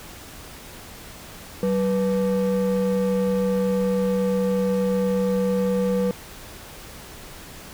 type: ring-modulated tone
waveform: triangle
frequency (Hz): 340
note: F4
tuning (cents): -46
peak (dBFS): -14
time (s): 1.63-6.11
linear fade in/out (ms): 0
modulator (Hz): 150
effects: pink hiss -41 dBFS RMS until 7.73 s